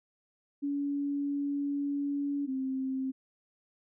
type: tone pair in turn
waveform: sine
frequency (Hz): 284 / 264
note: C#4 / C4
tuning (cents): +42 / +16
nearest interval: minor second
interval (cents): 126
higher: first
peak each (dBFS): -29 / -30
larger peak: first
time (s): 0.62-2.47 / 2.47-3.12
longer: first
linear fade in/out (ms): 20
effects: none